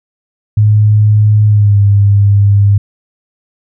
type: tone with pitch glide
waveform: sine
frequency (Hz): 106 to 100.98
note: G#2 to G#2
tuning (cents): +36 to -48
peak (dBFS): -4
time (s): 0.57-2.78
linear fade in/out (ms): 5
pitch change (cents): -84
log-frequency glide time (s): 1.46-1.79
effects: none